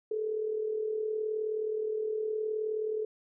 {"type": "tone with amplitude modulation", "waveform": "sine", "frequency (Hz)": 432.7, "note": "A4", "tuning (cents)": -29, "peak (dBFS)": -27, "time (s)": [0.11, 3.05], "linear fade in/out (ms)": 5, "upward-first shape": "sine", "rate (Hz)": 39.2, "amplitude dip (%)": 55, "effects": []}